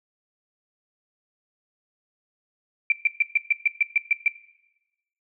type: tone bursts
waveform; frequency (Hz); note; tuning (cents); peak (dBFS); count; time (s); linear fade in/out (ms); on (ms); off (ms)
sine; 2349; D7; 0; -15; 10; 2.9-4.28; 2; 21; 130
effects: noise-tail reverb RT60 1.0 s tail -19 dB re dry